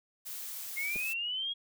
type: noise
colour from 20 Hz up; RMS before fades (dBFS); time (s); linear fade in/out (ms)
blue; -41; 0.25-1.14; 20
type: linear sweep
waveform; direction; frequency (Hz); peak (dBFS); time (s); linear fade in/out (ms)
sine; up; 2114 to 3322; -32; 0.76-1.54; 20
type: clicks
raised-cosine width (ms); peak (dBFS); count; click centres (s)
2; -33; 2; 0.958 / 0.963
effects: none